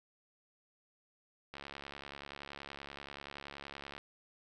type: click train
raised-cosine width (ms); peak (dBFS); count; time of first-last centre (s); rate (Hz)
0.3; -29; 173; 1.54-3.98; 70.5
effects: none